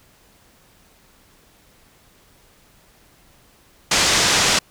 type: low-pass noise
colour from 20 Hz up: white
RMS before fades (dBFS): -17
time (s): 3.91-4.59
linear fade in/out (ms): 5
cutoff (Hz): 7000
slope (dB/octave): 24
effects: pink hiss -54 dBFS RMS until 4.7 s